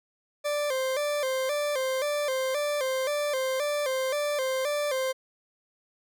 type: tone with vibrato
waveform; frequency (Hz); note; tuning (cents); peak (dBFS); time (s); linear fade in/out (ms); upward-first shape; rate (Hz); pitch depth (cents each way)
40% pulse; 554.4; C#5; 0; -25; 0.44-5.13; 20; square; 1.9; 100
effects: none